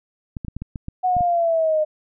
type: clicks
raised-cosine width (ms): 5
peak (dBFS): -17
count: 9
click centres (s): 0.368 / 0.448 / 0.483 / 0.566 / 0.62 / 0.758 / 0.884 / 1.167 / 1.208
type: exponential sweep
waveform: sine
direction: down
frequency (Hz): 742 to 610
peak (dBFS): -16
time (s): 1.03-1.85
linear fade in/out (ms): 20
effects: none